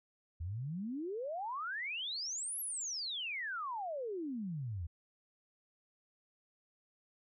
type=exponential two-way sweep; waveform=sine; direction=up then down; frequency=77.78 to 11680 to 77.78 Hz; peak=-37 dBFS; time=0.4-4.87 s; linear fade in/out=10 ms; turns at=2.6 s; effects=none